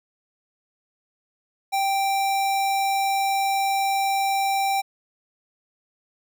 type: tone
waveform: square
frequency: 784 Hz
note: G5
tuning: in tune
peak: -21 dBFS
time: 1.72-4.82 s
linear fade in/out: 20 ms
effects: none